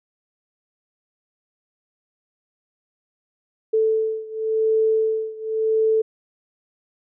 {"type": "beating tone pair", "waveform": "sine", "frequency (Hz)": [440, 440.92], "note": ["A4", "A4"], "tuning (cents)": [0, 4], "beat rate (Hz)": 0.92, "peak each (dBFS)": [-20, -22], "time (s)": [3.73, 6.02], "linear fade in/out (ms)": 10, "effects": []}